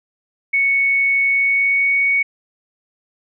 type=tone with pitch glide; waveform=sine; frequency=2217 to 2231 Hz; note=C#7 to C#7; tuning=0 to +11 cents; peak=-13 dBFS; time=0.53-2.23 s; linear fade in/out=10 ms; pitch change=+11 cents; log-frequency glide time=1.26-1.96 s; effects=none